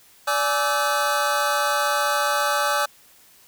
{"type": "tone cluster", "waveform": "square", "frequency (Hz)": [581, 840, 1167, 1302, 1536], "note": ["D5", "G#5", "D6", "E6", "G6"], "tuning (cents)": [-19, 19, -11, -22, -36], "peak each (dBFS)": -27, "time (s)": [0.27, 2.86], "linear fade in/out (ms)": 10, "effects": ["white hiss -53 dBFS RMS until 3.47 s"]}